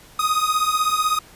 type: beating tone pair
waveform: 45% pulse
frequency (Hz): 1241 / 1257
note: D#6 / D#6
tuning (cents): -5 / +17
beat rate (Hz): 16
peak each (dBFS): -21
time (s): 0.19-1.19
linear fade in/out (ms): 5
effects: pink hiss -47 dBFS RMS until 1.35 s + resampled to 32000 Hz